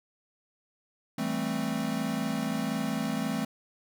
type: chord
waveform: square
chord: A minor seventh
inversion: second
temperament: equal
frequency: 164.81 / 196 / 220 / 261.6 Hz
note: E3 / G3 / A3 / C4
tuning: 0 / 0 / 0 / 0 cents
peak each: -37 / -37 / -33 / -34 dBFS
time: 1.18-3.45 s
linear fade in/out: 5 ms
effects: none